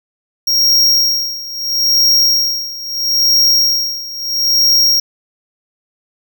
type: tone with tremolo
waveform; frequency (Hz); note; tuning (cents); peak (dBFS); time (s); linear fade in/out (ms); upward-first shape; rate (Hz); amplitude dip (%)
square; 5588; F8; 0; -8; 0.47-5; 5; sine; 0.76; 85
effects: none